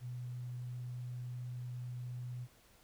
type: tone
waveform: sine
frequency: 123.47 Hz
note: B2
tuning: in tune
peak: -40 dBFS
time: 0-2.48 s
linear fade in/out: 50 ms
effects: pink hiss -65 dBFS RMS until 2.83 s